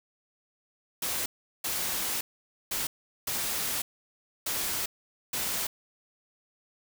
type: noise bursts at uneven times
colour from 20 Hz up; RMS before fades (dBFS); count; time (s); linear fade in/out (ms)
white; -31; 6; 1.02-1.26 / 1.64-2.21 / 2.71-2.87 / 3.27-3.82 / 4.46-4.86 / 5.33-5.67; 5
effects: none